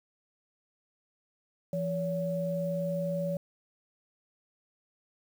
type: tone pair together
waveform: sine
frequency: 170 / 566.1 Hz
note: F3 / C#5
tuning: -46 / +36 cents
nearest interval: octave + major sixth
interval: 2082 cents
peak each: -32 / -31 dBFS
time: 1.73-3.37 s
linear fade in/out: 2 ms
effects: 9-bit